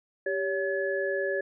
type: tone cluster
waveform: sine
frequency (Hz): 392.8 / 563 / 1706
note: G4 / C#5 / G#6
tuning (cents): +4 / +27 / +46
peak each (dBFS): -30 / -30 / -32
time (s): 0.26-1.41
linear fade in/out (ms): 5
effects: none